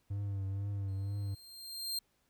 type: tone with vibrato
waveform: triangle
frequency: 98.9 Hz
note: G2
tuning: 16 cents sharp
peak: -32 dBFS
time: 0.1-1.35 s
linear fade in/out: 10 ms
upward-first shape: triangle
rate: 2.1 Hz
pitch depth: 50 cents each way
type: tone with exponential growth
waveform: sawtooth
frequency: 4186 Hz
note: C8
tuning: in tune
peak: -30 dBFS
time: 0.88-1.99 s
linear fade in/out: 5 ms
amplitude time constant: 240 ms
effects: pink hiss -75 dBFS RMS until 2.29 s